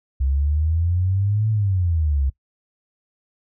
sine exponential two-way sweep, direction up then down, 65.41 to 110.7 to 65.41 Hz, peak -17 dBFS, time 0.2-2.3 s, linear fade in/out 10 ms, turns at 1.5 s, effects noise-tail reverb RT60 0.1 s tail -20 dB re dry

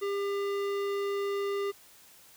sine tone with tanh clipping, 400.4 Hz, G4, 37 cents sharp, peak -31 dBFS, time 0.01-1.72 s, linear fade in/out 20 ms, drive 18 dB, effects white hiss -56 dBFS RMS until 2.36 s

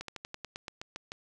slowing click train, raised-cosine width 0.2 ms, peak -22 dBFS, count 11, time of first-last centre 0.01-1.119 s, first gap 73 ms, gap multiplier 1.09, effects none

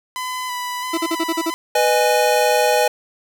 sawtooth tone with vibrato, 1000 Hz, B5, 21 cents sharp, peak -20 dBFS, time 0.16-1.54 s, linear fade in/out 0 ms, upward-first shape square, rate 1.5 Hz, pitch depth 19 cents each way
40% pulse tone bursts, 329.6 Hz, E4, in tune, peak -17 dBFS, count 7, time 0.93-1.505 s, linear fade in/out 10 ms, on 47 ms, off 41 ms
square chord, G# minor, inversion first, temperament equal with one note detuned, 493.9 / 613 / 830.6 Hz, B4 / D#5 / G#5, 0 / -26 / 0 cents, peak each -19 dBFS, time 1.75-2.88 s, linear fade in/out 5 ms
effects none

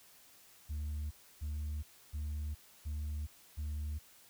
sine tone bursts, 74.9 Hz, D2, 35 cents sharp, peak -33 dBFS, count 5, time 0.69-3.99 s, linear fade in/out 20 ms, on 420 ms, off 300 ms, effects tanh soft clip ceiling -35 dBFS + white hiss -61 dBFS RMS until 4.29 s

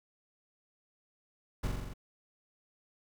brown noise with echo, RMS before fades -32 dBFS, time 1.63-1.68 s, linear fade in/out 10 ms, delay 43 ms, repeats 6, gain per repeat -2 dB, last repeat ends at 1.938 s, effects none

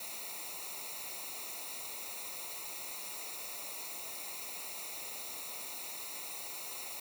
white noise with comb filter, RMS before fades -43 dBFS, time 0-7 s, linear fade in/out 5 ms, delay 0.62 ms, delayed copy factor -0.85, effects none

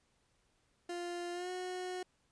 30% pulse tone with pitch glide, 349.2 to 365.3 Hz, F4 to F#4, 0 to -22 cents, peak -36 dBFS, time 0.89-2.03 s, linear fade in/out 5 ms, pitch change +78 cents, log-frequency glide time 1.33-1.5 s, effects pink hiss -75 dBFS RMS until 2.31 s + resampled to 22050 Hz

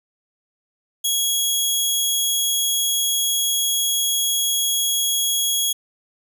15% pulse tone, 3322 Hz, G#7, in tune, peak -11 dBFS, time 1.04-5.73 s, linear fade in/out 10 ms, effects none

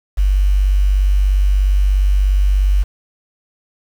sine tone with quantisation, 48.46 Hz, G1, 19 cents flat, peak -10 dBFS, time 0.17-2.84 s, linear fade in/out 20 ms, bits 6, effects none

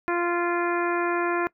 harmonic tone, 347.1 Hz, F4, 11 cents flat, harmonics 1 / 2 / 3 / 4 / 5 / 6 / 7, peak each -25 / -31 / -30 / -31 / -32 / -39 / -37 dBFS, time 0.08-1.47 s, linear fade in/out 0 ms, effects noise-tail reverb RT60 0.1 s tail -21 dB re dry

